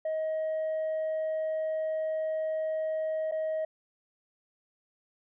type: tone with dropouts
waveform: sine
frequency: 631 Hz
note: D#5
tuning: 24 cents sharp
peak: -26 dBFS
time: 0.05-3.65 s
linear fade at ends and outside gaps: 5 ms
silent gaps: 3.313-3.32 s
effects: tanh soft clip ceiling -27 dBFS